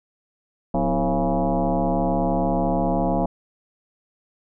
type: tone with frequency modulation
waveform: sine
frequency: 253.5 Hz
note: B3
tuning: 45 cents sharp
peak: -18 dBFS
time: 0.74-3.26 s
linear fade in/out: 5 ms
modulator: 144 Hz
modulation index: 4.1
effects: none